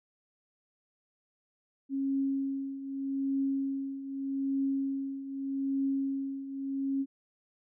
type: tone with tremolo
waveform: sine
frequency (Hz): 272.6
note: C#4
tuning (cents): -29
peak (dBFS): -26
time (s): 1.89-7.06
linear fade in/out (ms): 50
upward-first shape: triangle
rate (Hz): 0.82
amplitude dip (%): 75
effects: none